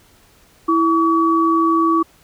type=tone pair together; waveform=sine; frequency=329 / 1137 Hz; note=E4 / C#6; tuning=-3 / +44 cents; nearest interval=octave + major sixth; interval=2147 cents; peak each=-15 dBFS; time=0.68-2.03 s; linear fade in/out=10 ms; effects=pink hiss -52 dBFS RMS until 2.23 s